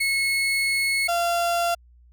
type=tone pair in turn; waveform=35% pulse; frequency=2186 / 688.5 Hz; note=C#7 / F5; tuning=-25 / -25 cents; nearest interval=octave + minor sixth; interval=2000 cents; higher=first; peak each=-19 dBFS; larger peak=neither; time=0-1.08 / 1.08-1.75 s; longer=first; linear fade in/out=10 ms; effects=added 60 Hz sine -50 dBFS peak until 2.12 s